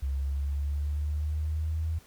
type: exponential sweep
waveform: sine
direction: up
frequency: 67.4 to 81.1 Hz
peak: -27 dBFS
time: 0.02-1.99 s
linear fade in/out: 10 ms
effects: pink hiss -57 dBFS RMS until 2.06 s